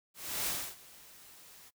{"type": "noise with ADSR envelope", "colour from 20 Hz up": "white", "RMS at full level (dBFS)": -33, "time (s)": [0.14, 1.71], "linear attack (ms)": 320, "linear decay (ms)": 290, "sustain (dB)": -22, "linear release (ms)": 32, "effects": ["noise-tail reverb RT60 0.1 s tail -22 dB re dry"]}